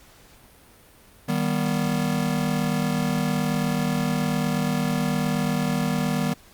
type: chord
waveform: square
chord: Eb augmented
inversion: none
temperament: just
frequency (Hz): 155.56 / 194.45 / 243.1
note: Eb3 / G3 / B3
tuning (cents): 0 / -14 / -27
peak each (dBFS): -27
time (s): 1.28-6.34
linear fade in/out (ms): 10
effects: pink hiss -52 dBFS RMS until 6.53 s + Opus 48 kbps